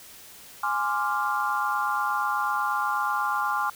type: chord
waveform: sine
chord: D half-diminished seventh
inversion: second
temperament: equal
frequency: 830.6 / 1046.5 / 1174.7 / 1396.9 Hz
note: Ab5 / C6 / D6 / F6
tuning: 0 / 0 / 0 / 0 cents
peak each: -29 dBFS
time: 0.63-3.7 s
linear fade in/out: 5 ms
effects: white hiss -47 dBFS RMS until 3.75 s